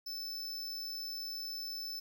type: tone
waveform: square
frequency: 5274 Hz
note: E8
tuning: in tune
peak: -39 dBFS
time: 0.06-2 s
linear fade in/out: 10 ms
effects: 11-bit